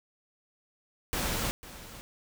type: noise with echo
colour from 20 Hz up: pink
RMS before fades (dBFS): -31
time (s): 1.13-1.51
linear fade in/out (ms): 0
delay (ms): 500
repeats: 1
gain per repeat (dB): -15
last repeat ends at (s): 2.01
effects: none